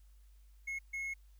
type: tone bursts at uneven times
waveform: triangle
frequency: 2173 Hz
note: C#7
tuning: 35 cents flat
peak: -35 dBFS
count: 2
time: 0.67-0.79 / 0.93-1.14 s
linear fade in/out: 10 ms
effects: added 50 Hz sine -57 dBFS peak until 1.39 s + white hiss -75 dBFS RMS until 1.39 s